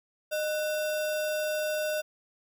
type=tone with sample-and-hold; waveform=sine; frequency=613 Hz; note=D#5; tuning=26 cents flat; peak=-27 dBFS; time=0.31-2.02 s; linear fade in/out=20 ms; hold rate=2100 Hz; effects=none